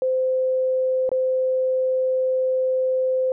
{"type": "tone with dropouts", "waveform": "sine", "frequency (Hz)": 517, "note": "C5", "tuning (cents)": -21, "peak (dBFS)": -18, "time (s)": [0.02, 3.32], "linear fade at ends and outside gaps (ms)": 1, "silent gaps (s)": [1.092, 1.116], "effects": []}